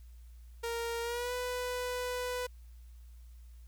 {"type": "tone with pitch glide", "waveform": "sawtooth", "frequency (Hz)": [465.8, 496.4], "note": ["A#4", "B4"], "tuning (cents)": [-1, 9], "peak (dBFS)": -30, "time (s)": [0.63, 2.47], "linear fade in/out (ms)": 10, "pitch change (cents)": 110, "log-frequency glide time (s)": [1.02, 1.33], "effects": ["added 59 Hz sine -49 dBFS peak until 3.67 s", "white hiss -70 dBFS RMS until 3.67 s"]}